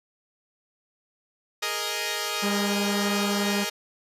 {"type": "chord", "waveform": "5% pulse", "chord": "Ab suspended second", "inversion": "none", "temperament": "equal", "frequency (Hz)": [415.3, 466.2, 622.3], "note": ["Ab4", "Bb4", "Eb5"], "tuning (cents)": [0, 0, 0], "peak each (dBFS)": -20, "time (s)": [1.62, 3.7], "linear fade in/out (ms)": 10}
{"type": "harmonic tone", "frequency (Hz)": 201.8, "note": "G#3", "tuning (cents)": -49, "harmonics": [1, 2, 3, 4, 5, 6, 7, 8], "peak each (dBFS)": [-26, -32, -36, -38, -40, -42, -43, -44], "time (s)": [2.42, 3.65], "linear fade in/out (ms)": 20}
{"effects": ["resampled to 32000 Hz"]}